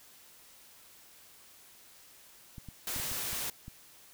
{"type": "clicks", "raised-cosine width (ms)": 5, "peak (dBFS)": -32, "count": 7, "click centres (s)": [2.582, 2.687, 2.963, 2.999, 3.116, 3.331, 3.681]}
{"type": "noise", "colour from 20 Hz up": "white", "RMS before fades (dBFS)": -36, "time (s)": [2.87, 3.5], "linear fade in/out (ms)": 2}
{"effects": ["white hiss -57 dBFS RMS until 4.13 s"]}